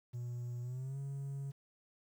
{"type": "tone with pitch glide", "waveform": "triangle", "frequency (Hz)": [121.2, 138.42], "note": ["B2", "C#3"], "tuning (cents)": [-32, -2], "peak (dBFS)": -36, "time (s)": [0.13, 1.52], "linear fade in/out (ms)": 20, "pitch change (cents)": 230, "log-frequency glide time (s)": [0.62, 0.98], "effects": ["tanh soft clip ceiling -32 dBFS", "11-bit"]}